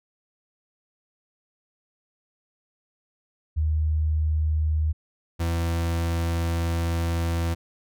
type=tone pair in turn; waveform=sine / 40% pulse; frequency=77.5 / 83.95 Hz; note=D#2 / E2; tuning=-6 / +32 cents; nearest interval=minor second; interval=138 cents; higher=second; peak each=-20 / -22 dBFS; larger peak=first; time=3.56-4.93 / 5.39-7.55 s; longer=second; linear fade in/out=20 ms; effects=none